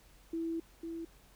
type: tone pair in turn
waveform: sine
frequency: 329.6 / 331 Hz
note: E4 / E4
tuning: 0 / +7 cents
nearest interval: unison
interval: 7 cents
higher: second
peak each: -33 / -38 dBFS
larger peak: first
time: 0.33-0.6 / 0.83-1.05 s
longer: first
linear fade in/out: 5 ms
effects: added 46 Hz sine -61 dBFS peak until 1.35 s + pink hiss -63 dBFS RMS until 1.35 s